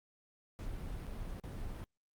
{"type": "noise with dropouts", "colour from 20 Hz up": "brown", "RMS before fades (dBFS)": -42, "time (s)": [0.59, 1.84], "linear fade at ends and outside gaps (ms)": 0, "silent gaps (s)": [[1.068, 1.073], [1.398, 1.437]], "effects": ["Opus 48 kbps"]}